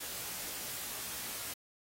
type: noise with comb filter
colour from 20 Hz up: white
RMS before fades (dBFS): -41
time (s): 0-1.54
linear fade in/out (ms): 10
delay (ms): 17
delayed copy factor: +0.85
effects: AAC 48 kbps